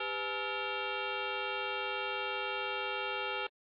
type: tone with frequency modulation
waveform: sine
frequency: 955 Hz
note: A#5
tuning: 42 cents sharp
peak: -33 dBFS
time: 0-3.47 s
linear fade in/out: 5 ms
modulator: 451 Hz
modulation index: 5.2
effects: AAC 48 kbps